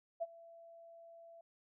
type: tone with ADSR envelope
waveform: sine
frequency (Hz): 670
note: E5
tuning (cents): +28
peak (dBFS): -33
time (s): 0.2-1.41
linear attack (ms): 23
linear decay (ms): 34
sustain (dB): -21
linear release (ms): 4
effects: none